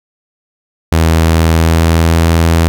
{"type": "tone with pitch glide", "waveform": "sawtooth", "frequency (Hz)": [81.3, 82.77], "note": ["E2", "E2"], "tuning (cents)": [-23, 8], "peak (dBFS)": -3, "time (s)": [0.92, 2.68], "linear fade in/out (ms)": 0, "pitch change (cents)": 31, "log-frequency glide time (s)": [1.22, 2.31], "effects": []}